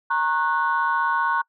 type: chord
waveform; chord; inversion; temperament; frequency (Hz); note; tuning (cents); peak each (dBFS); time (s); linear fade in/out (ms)
sine; F# major; first; equal with one note detuned; 932.3 / 1087.8 / 1480; A#5 / C#6 / F#6; 0 / -33 / 0; -23; 0.1-1.42; 10
effects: noise-tail reverb RT60 0.1 s tail -26 dB re dry + tanh soft clip ceiling -11 dBFS